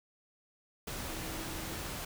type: tone in noise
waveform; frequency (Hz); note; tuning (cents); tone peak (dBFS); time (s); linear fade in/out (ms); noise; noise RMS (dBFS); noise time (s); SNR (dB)
sine; 321.1; E4; -45; -47; 1.09-1.77; 5; pink; -40; 0.87-2.05; -10
effects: none